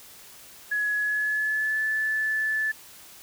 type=tone with pitch glide; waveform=sine; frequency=1686 to 1742.4 Hz; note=G#6 to A6; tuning=+26 to -17 cents; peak=-23 dBFS; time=0.71-2.72 s; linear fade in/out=10 ms; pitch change=+57 cents; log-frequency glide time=0.97-1.81 s; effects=white hiss -48 dBFS RMS until 3.22 s